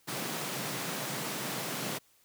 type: high-pass noise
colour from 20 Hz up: pink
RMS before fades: -36 dBFS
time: 0.07-1.99 s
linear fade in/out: 20 ms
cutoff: 120 Hz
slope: 96 dB/octave
effects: white hiss -66 dBFS RMS until 2.24 s